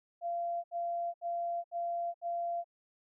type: tone bursts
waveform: sine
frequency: 688 Hz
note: F5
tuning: 26 cents flat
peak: -32 dBFS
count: 5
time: 0.21-2.644 s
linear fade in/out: 50 ms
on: 430 ms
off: 71 ms
effects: none